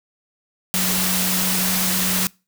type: tone in noise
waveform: sine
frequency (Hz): 185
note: F#3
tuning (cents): 0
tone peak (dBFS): -24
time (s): 0.74-2.27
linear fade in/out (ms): 0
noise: white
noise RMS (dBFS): -21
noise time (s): 0.74-2.27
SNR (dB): -6
effects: noise-tail reverb RT60 0.3 s tail -25 dB re dry